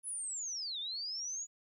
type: linear two-way sweep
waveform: sine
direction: down then up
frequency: 10480 to 3458 to 6910 Hz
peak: -37 dBFS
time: 0.03-1.47 s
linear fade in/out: 50 ms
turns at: 0.79 s
effects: 13-bit